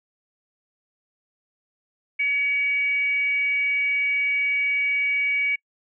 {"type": "tone with frequency modulation", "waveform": "sine", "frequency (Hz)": 2264, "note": "C#7", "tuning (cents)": 36, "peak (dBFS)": -20, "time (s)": [2.19, 5.56], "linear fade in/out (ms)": 10, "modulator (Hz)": 559, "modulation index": 0.21, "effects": ["noise-tail reverb RT60 0.1 s tail -25 dB re dry"]}